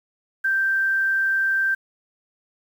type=tone with quantisation; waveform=sine; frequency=1568 Hz; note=G6; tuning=in tune; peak=-18 dBFS; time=0.44-1.75 s; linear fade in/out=10 ms; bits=8; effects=none